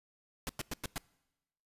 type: noise bursts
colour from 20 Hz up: pink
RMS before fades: -37 dBFS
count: 5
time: 0.47-0.98 s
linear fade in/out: 0 ms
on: 22 ms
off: 100 ms
effects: noise-tail reverb RT60 1.0 s tail -24 dB re dry + resampled to 32000 Hz